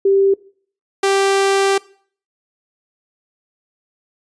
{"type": "tone pair in turn", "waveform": ["sine", "sawtooth"], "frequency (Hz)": [392, 392], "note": ["G4", "G4"], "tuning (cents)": [0, 0], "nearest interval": "unison", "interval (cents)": 0, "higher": "neither", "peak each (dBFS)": [-10, -9], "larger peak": "second", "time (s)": [[0.05, 0.34], [1.03, 1.78]], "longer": "second", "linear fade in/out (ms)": 5, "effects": ["noise-tail reverb RT60 0.5 s tail -21 dB re dry", "resampled to 22050 Hz"]}